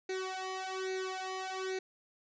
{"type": "tone with flanger", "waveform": "sawtooth", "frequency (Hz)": 376.8, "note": "F#4", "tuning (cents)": 32, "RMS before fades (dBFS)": -38, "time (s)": [0.09, 1.79], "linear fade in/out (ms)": 5, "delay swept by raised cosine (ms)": [0.47, 1.67], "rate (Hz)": 1.2, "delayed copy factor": 1, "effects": ["resampled to 16000 Hz"]}